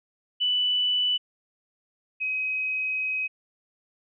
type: tone pair in turn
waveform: sine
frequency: 2978 / 2531 Hz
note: F#7 / D#7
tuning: +11 / +29 cents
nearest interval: minor third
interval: 282 cents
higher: first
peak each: -21 / -25 dBFS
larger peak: first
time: 0.4-1.18 / 2.2-3.28 s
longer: second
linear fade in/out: 20 ms
effects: none